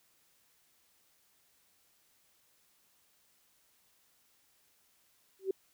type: tone with exponential growth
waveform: sine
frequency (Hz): 383.4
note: G4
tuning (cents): -38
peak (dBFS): -25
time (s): 5.39-5.51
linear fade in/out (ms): 5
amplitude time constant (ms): 25
effects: white hiss -70 dBFS RMS until 5.73 s